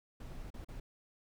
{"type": "noise with dropouts", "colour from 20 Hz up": "brown", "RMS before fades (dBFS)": -45, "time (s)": [0.2, 0.8], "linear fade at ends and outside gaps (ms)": 5, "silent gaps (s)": [[0.504, 0.54], [0.647, 0.685]], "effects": []}